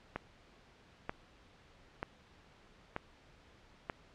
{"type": "click train", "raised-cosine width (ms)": 0.5, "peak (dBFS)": -21, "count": 5, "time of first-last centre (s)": [0.16, 3.898], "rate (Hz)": 1.07, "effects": ["pink hiss -62 dBFS RMS until 4.14 s", "low-pass 4000 Hz 12 dB/octave"]}